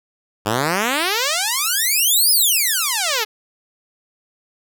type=exponential two-way sweep; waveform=5% pulse; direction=up then down; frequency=98 to 5200 to 410 Hz; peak=-6 dBFS; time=0.45-3.25 s; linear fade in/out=20 ms; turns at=2.31 s; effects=none